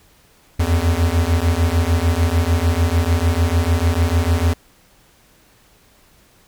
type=beating tone pair; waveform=square; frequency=81 / 87.7 Hz; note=E2 / F2; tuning=-30 / +8 cents; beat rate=6.7 Hz; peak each=-18 dBFS; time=0.59-4.54 s; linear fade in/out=10 ms; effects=pink hiss -53 dBFS RMS until 6.47 s